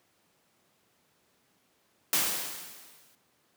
white noise with exponential decay, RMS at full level -24 dBFS, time 2.13-3.15 s, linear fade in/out 1 ms, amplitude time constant 220 ms, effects pink hiss -69 dBFS RMS until 3.56 s + high-pass 150 Hz 12 dB/octave

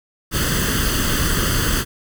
pink noise with comb filter, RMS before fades -19 dBFS, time 0.31-1.85 s, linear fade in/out 50 ms, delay 0.64 ms, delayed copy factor +0.75, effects none

